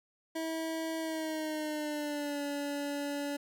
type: tone with pitch glide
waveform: 25% pulse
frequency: 323.4 to 286.5 Hz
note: E4 to D4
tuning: -33 to -43 cents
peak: -30 dBFS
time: 0.35-3.37 s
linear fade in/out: 10 ms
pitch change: -210 cents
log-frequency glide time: 0.99-2.42 s
effects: none